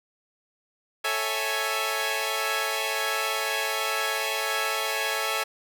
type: chord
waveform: 10% pulse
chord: A major seventh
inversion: none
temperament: equal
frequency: 440 / 554.4 / 659.3 / 830.6 Hz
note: A4 / C#5 / E5 / G#5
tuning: 0 / 0 / 0 / 0 cents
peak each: -23 dBFS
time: 1.04-5.44 s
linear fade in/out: 10 ms
effects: none